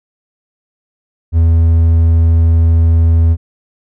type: tone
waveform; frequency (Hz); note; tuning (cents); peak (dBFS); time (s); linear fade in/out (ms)
triangle; 82.41; E2; 0; -4; 1.32-3.37; 50
effects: none